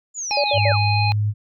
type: linear sweep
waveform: sine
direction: down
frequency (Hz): 7160 to 835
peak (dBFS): -25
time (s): 0.14-0.79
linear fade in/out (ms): 50
type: harmonic tone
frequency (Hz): 830.6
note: G#5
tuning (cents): 0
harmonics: 1 / 3 / 5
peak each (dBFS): -22 / -24 / -26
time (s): 0.31-1.12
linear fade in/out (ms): 0
type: tone bursts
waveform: sine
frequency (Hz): 577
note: D5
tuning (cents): -31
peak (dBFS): -18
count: 3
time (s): 0.37-0.721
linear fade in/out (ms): 2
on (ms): 69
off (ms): 72
type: tone with pitch glide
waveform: sine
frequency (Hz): 103.6 to 104.92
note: G#2 to G#2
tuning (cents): -4 to +18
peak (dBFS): -17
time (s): 0.53-1.34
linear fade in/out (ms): 50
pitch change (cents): +22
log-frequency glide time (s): 0.93-1.01
effects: none